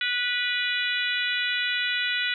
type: harmonic tone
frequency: 490.4 Hz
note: B4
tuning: 12 cents flat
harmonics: 3 / 4 / 5 / 6 / 7 / 8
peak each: -29 / -30 / -31 / -32 / -32 / -33 dBFS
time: 0.01-2.34 s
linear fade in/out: 2 ms
effects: none